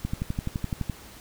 click train, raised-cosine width 5 ms, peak -15 dBFS, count 11, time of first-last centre 0.05-0.897 s, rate 11.8 Hz, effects pink hiss -47 dBFS RMS until 1.2 s

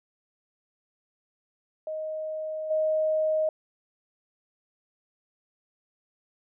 sine tone with level steps, 625 Hz, D#5, 8 cents sharp, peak -30 / -22 dBFS, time 1.87-3.49 s, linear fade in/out 2 ms, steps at 2.7 s, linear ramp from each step 10 ms, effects none

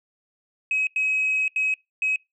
sine tone bursts at uneven times, 2547 Hz, D#7, 40 cents sharp, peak -19 dBFS, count 4, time 0.71-0.87 / 0.96-1.48 / 1.56-1.74 / 2.02-2.16 s, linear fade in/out 2 ms, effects noise-tail reverb RT60 0.2 s tail -25 dB re dry + tanh soft clip ceiling -16 dBFS

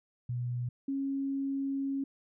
sine tone pair in turn, 122.3 / 273.9 Hz, B2 / C#4, -16 / -21 cents, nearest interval octave + major second, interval 1395 cents, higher second, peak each -31 / -30 dBFS, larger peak second, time 0.29-0.69 / 0.88-2.04 s, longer second, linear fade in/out 5 ms, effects none

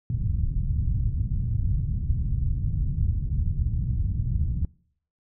white low-pass noise, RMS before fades -25 dBFS, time 0.1-4.65 s, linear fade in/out 2 ms, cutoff 120 Hz, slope 24 dB/octave, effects noise-tail reverb RT60 0.6 s tail -23 dB re dry

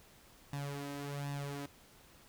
sawtooth tone with flanger, 142.1 Hz, C#3, 43 cents sharp, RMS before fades -41 dBFS, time 0.53-1.66 s, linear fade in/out 2 ms, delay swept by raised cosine 1.1 to 3.2 ms, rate 1.3 Hz, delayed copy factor +0.65, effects pink hiss -61 dBFS RMS until 2.28 s

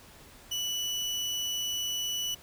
30% pulse tone, 2960 Hz, F#7, in tune, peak -27 dBFS, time 0.51-2.35 s, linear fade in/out 10 ms, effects pink hiss -53 dBFS RMS until 2.42 s

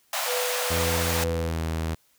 pink high-pass noise, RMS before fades -28 dBFS, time 0.13-1.24 s, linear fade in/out 2 ms, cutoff 560 Hz, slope 96 dB/octave
sine tone with tremolo, 495.9 Hz, B4, 7 cents sharp, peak -27 dBFS, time 0.25-1.53 s, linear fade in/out 50 ms, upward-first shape sine, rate 2.1 Hz, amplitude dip 40%
sawtooth tone with pitch glide, 85.1 to 80.74 Hz, F2 to E2, -44 to -35 cents, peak -22 dBFS, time 0.7-1.95 s, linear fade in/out 10 ms, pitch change -91 cents, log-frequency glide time 1.1-1.67 s
effects white hiss -64 dBFS RMS until 2.18 s

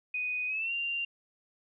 sine tone with pitch glide, 2489 to 2778 Hz, D#7 to F7, 0 to -10 cents, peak -30 dBFS, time 0.14-1.05 s, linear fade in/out 5 ms, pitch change +190 cents, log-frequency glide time 0.47-0.73 s, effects none

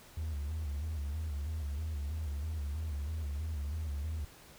triangle tone with vibrato, 75.2 Hz, D2, 42 cents sharp, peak -31 dBFS, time 0.17-4.25 s, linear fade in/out 5 ms, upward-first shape square, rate 3.1 Hz, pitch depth 89 cents each way, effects tanh soft clip ceiling -29 dBFS + pink hiss -56 dBFS RMS until 4.58 s

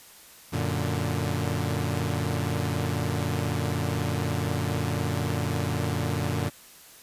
sawtooth chord, Gb augmented, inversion none, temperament equal, 92.5 / 116.54 / 146.83 Hz, Gb2 / Bb2 / D3, 0 / 0 / 0 cents, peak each -26 / -26 / -26 dBFS, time 0.52-6.5 s, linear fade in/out 20 ms, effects white hiss -50 dBFS RMS until 7.02 s + resampled to 32000 Hz

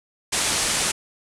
white low-pass noise, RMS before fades -23 dBFS, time 0.32-0.92 s, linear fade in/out 10 ms, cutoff 10000 Hz, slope 48 dB/octave, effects none

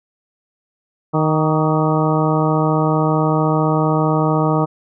harmonic tone with a mistuned harmonic, 155.56 Hz, D#3, in tune, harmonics 1 / 2 / 3 / 4 / 5 / 6 / 7 / 8, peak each -17 / -20 / -22 / -23 / -24 / -25 / -25 / -26 dBFS, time 1.13-4.66 s, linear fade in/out 20 ms, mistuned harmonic 7, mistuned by +64 cents, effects none

